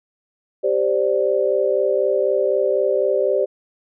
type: chord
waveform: sine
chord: G suspended fourth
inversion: none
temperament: equal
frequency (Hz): 392 / 523.3 / 587.3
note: G4 / C5 / D5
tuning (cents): 0 / 0 / 0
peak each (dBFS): -20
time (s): 0.63-3.46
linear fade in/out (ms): 20
effects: none